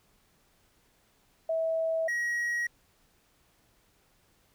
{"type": "tone pair in turn", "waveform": ["sine", "triangle"], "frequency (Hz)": [650, 1901.1], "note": ["E5", "A#6"], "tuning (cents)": [-24, 34], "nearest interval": "octave + perfect fifth", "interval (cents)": 1858, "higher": "second", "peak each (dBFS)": -26, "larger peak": "neither", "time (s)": [[1.49, 2.08], [2.08, 2.67]], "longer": "neither", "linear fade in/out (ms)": 5, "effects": ["pink hiss -67 dBFS RMS until 4.54 s"]}